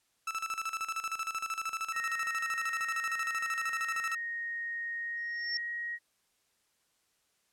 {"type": "tone with tremolo", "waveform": "30% pulse", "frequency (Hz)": 1318.5, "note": "E6", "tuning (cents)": 0, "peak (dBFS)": -29, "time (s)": [0.27, 4.15], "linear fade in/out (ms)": 5, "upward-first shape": "square", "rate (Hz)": 13, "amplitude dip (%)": 75}
{"type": "tone with pitch glide", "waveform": "sine", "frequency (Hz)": [1864.7, 1889.6], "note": ["A#6", "A#6"], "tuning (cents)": [0, 23], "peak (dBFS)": -34, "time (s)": [1.92, 5.99], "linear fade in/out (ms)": 50, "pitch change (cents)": 23, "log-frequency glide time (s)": [4.98, 5.56]}
{"type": "tone with exponential growth", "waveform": "sine", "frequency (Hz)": 5430, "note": "F8", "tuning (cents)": -50, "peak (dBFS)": -29, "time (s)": [5.17, 5.57], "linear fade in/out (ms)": 1, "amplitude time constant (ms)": 86}
{"effects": ["white hiss -74 dBFS RMS until 7.52 s", "low-pass 11000 Hz 12 dB/octave"]}